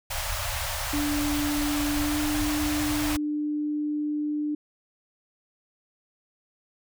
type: band-stop noise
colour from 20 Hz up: pink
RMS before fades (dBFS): -30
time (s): 0.1-3.17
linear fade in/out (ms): 10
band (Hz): 120 to 550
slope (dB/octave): 96
type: tone with pitch glide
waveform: sine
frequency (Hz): 292.9 to 298.4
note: D4 to D4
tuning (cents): -5 to +28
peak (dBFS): -25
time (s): 0.93-4.55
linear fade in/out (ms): 5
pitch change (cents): +33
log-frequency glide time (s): 1.94-2.21
effects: none